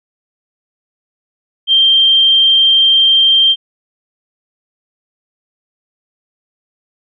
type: tone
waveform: sine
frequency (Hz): 3163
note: G7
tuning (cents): +15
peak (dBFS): -6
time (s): 1.67-3.56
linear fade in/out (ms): 50
effects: none